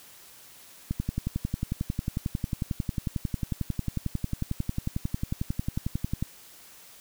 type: click train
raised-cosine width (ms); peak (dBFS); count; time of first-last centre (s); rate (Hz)
5; -15; 60; 0.91-6.225; 11.1
effects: white hiss -51 dBFS RMS until 7 s